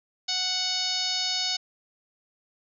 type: harmonic tone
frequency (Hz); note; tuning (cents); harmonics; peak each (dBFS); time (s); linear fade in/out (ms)
740; F#5; 0; 1 / 2 / 3 / 4 / 5 / 6 / 7 / 8 / 9; -39 / -42 / -38 / -35 / -31 / -30 / -31 / -41 / -38; 0.28-1.57; 10
effects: none